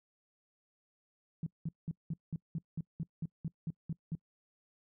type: tone bursts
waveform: sine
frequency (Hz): 161.9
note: E3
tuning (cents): -31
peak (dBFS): -33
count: 13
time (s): 1.43-4.152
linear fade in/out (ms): 2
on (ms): 34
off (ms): 190
effects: noise-tail reverb RT60 0.1 s tail -23 dB re dry